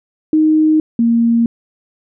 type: tone pair in turn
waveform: sine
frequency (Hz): 311.1 / 232.4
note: D#4 / A#3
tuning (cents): 0 / -5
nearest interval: perfect fourth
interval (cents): 505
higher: first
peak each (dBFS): -8 / -9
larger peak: first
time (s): 0.33-0.8 / 0.99-1.46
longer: neither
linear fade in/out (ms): 2
effects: none